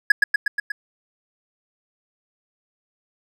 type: tone with echo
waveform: triangle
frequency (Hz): 1679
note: G#6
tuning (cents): +18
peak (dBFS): -6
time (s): 0.1-0.12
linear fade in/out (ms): 5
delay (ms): 120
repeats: 5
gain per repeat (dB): -3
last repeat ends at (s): 0.72
effects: none